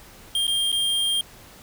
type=tone with dropouts; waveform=square; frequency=3203 Hz; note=G7; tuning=37 cents sharp; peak=-21 dBFS; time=0.35-1.21 s; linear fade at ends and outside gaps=2 ms; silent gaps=0.469-0.478 / 0.718-0.726 s; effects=pink hiss -47 dBFS RMS until 1.62 s